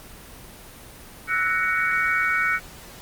sine chord, F# dominant seventh, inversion third, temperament equal with one note detuned, 1318.5 / 1480 / 1864.7 / 2242 Hz, E6 / F#6 / A#6 / C#7, 0 / 0 / 0 / +19 cents, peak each -27 / -23 / -28 / -24 dBFS, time 1.27-2.6 s, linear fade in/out 50 ms, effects pink hiss -43 dBFS RMS until 3.01 s + Opus 24 kbps

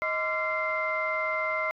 sine tone cluster, 629 / 1027 / 1166 / 1367 / 2089 Hz, D#5 / C6 / D6 / F6 / C7, +19 / -33 / -13 / -37 / -3 cents, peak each -31 / -35 / -38 / -33 / -29 dBFS, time 0.02-1.71 s, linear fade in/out 0 ms, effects tanh soft clip ceiling -17 dBFS

